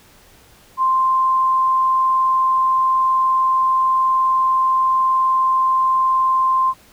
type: tone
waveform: sine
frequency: 1046.5 Hz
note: C6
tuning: in tune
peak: -13 dBFS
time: 0.77-6.74 s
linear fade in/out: 50 ms
effects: pink hiss -49 dBFS RMS until 6.92 s